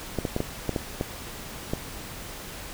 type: clicks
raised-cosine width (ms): 2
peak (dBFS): -12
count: 8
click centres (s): 0.187 / 0.252 / 0.364 / 0.404 / 0.693 / 0.762 / 1.011 / 1.735
effects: pink hiss -39 dBFS RMS until 2.73 s